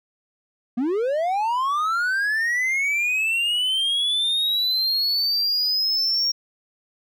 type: linear sweep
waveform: triangle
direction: up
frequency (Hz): 225.6 to 5588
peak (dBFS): -18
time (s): 0.77-6.32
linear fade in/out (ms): 10
effects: none